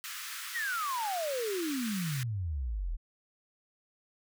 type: high-pass noise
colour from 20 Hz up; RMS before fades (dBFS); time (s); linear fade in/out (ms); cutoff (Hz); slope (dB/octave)
pink; -41; 0.04-2.23; 0; 1200; 48
type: exponential sweep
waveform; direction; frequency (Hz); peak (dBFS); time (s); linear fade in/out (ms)
sine; down; 1975.5 to 37.17; -31; 0.54-2.97; 20
effects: none